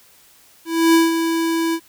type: tone with ADSR envelope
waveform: square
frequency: 329.6 Hz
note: E4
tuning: in tune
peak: -10 dBFS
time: 0.65-1.8 s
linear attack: 290 ms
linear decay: 170 ms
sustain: -8 dB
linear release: 64 ms
effects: white hiss -51 dBFS RMS until 1.88 s